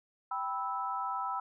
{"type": "chord", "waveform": "sine", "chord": "E minor", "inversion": "first", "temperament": "equal with one note detuned", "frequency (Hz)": [784, 987.8, 1310.2], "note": ["G5", "B5", "E6"], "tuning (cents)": [0, 0, -11], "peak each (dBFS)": [-38, -36, -36], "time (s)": [0.31, 1.4], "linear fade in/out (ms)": 5, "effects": []}